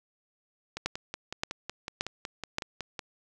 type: two click trains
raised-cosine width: 0.2 ms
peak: -18 / -11 dBFS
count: 13 / 4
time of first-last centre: 0.77-2.992 / 0.86-2.584 s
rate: 5.4 / 1.74 Hz
effects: none